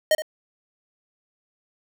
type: tone with echo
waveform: square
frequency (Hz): 621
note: D#5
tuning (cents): -3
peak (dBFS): -16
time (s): 0.11-0.15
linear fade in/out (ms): 2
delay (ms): 71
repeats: 1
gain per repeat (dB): -12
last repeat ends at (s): 0.221
effects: none